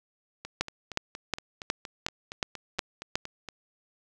two click trains, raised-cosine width 0.2 ms, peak -9 / -21 dBFS, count 8 / 14, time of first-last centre 0.61-3.155 / 0.45-3.487 s, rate 2.75 / 4.28 Hz, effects none

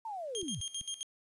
sine linear sweep, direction down, 925 to 73.7 Hz, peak -37 dBFS, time 0.05-0.61 s, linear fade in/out 5 ms
20% pulse tone with tremolo, 3216 Hz, G7, 44 cents sharp, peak -30 dBFS, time 0.35-1.03 s, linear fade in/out 0 ms, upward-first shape square, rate 7.6 Hz, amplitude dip 80%
clicks, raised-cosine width 5 ms, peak -38 / -39 dBFS, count 2, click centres 0.43 / 0.813 s
effects resampled to 24000 Hz + 11-bit

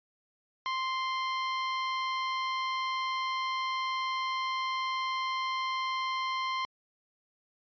sawtooth tone, 1046.5 Hz, C6, in tune, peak -26 dBFS, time 0.66-6.65 s, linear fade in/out 0 ms, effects resampled to 11025 Hz

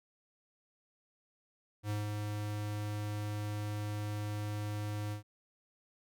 square tone with ADSR envelope, 104.7 Hz, G#2, 15 cents sharp, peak -33 dBFS, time 1.83-5.23 s, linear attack 71 ms, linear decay 160 ms, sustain -3 dB, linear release 110 ms, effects none

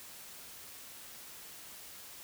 silence, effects white hiss -50 dBFS RMS until 2.23 s

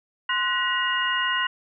sine tone cluster, 1042 / 1475 / 1916 / 2851 Hz, C6 / F#6 / A#6 / F7, -7 / -6 / +47 / +35 cents, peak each -27 dBFS, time 0.29-1.47 s, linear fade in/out 5 ms, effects none

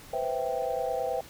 sine chord, C major seventh, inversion third, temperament equal, 493.9 / 523.3 / 659.3 / 784 Hz, B4 / C5 / E5 / G5, 0 / 0 / 0 / 0 cents, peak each -33 dBFS, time 0.13-1.21 s, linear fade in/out 5 ms, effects pink hiss -49 dBFS RMS until 1.29 s

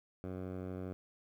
10% pulse tone with low-pass filter, 92.5 Hz, F#2, in tune, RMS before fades -42 dBFS, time 0.24-0.93 s, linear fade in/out 0 ms, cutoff 1000 Hz, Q 0.51, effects 11-bit

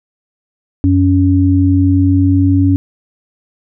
sine tone pair together, 93.2 / 279.3 Hz, F#2 / C#4, +13 / +13 cents, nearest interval octave + perfect fifth, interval 1900 cents, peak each -10 dBFS, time 0.84-2.76 s, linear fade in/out 0 ms, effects none

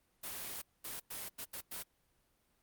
white noise bursts at uneven times, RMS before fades -43 dBFS, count 6, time 0.23-0.62 / 0.84-1 / 1.1-1.29 / 1.38-1.45 / 1.53-1.61 / 1.71-1.83 s, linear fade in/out 10 ms, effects pink hiss -75 dBFS RMS until 2.62 s + Opus 32 kbps

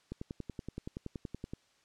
click train, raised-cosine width 3 ms, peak -26 dBFS, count 16, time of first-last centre 0.12-1.535 s, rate 10.6 Hz, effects white hiss -69 dBFS RMS until 1.84 s + low-pass 6000 Hz 12 dB/octave

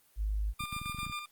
sine tone, 51.91 Hz, G#1, in tune, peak -29 dBFS, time 0.16-0.54 s, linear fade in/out 50 ms
20% pulse tone with tremolo, 1199 Hz, D6, 36 cents sharp, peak -30 dBFS, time 0.59-1.26 s, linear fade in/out 10 ms, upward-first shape square, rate 7.5 Hz, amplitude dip 50%
clicks, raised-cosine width 5 ms, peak -30 dBFS, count 12, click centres 0.607 / 0.638 / 0.728 / 0.765 / 0.816 / 0.86 / 0.897 / 0.947 / 0.987 / 1.031 / 1.066 / 1.098 s
effects white hiss -66 dBFS RMS until 1.31 s + Opus 24 kbps

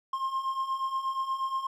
triangle beating tone pair, 1058 / 1066.4 Hz, C6 / C6, +19 / +33 cents, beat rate 8.4 Hz, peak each -33 / -28 dBFS, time 0.13-1.67 s, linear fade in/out 5 ms, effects none

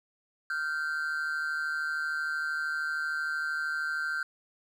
triangle tone pair together, 1396 / 1549 Hz, F6 / G6, -1 / -21 cents, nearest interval major second, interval 180 cents, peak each -31 / -30 dBFS, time 0.5-4.23 s, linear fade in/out 2 ms, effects none

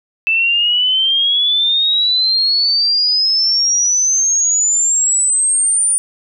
sine exponential sweep, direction up, 2635 to 9397 Hz, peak -11 dBFS, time 0.27-5.98 s, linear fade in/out 0 ms, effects none

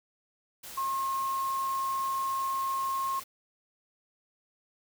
sine tone in noise, 1074 Hz, C6, 45 cents sharp, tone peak -28 dBFS, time 0.77-3.2 s, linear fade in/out 10 ms, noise white, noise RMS -44 dBFS, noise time 0.63-3.24 s, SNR +13 dB, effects none

